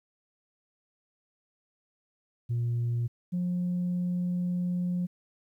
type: tone pair in turn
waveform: sine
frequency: 118.9 / 178.15 Hz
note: A#2 / F3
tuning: +35 / +35 cents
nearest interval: perfect fifth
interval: 700 cents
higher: second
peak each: -24 / -25 dBFS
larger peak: first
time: 2.49-3.08 / 3.32-5.07 s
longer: second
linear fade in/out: 20 ms
effects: tanh soft clip ceiling -24 dBFS + 11-bit